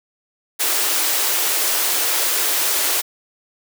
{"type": "high-pass noise", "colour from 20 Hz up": "white", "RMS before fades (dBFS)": -19, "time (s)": [0.59, 3.02], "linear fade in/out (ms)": 20, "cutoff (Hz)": 290, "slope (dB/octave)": 96, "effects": []}